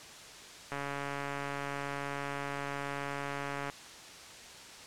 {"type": "click train", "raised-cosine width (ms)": 0.5, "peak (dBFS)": -22, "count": 421, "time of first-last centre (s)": [0.72, 3.699], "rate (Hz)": 141, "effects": ["white hiss -49 dBFS RMS until 4.86 s", "low-pass 7000 Hz 12 dB/octave"]}